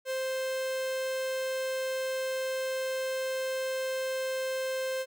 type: tone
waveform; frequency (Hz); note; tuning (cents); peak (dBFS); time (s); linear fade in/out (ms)
45% pulse; 523.3; C5; 0; -30; 0.05-5.06; 50
effects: none